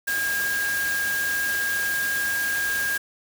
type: tone in noise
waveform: sine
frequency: 1622 Hz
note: G#6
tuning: 41 cents flat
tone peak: -23 dBFS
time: 0.07-2.98 s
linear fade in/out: 10 ms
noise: white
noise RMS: -31 dBFS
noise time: 0.07-2.98 s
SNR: +5 dB
effects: none